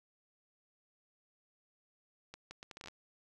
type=accelerating click train; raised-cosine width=0.2 ms; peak=-30 dBFS; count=10; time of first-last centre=2.34-2.884 s; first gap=170 ms; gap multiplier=0.7; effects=none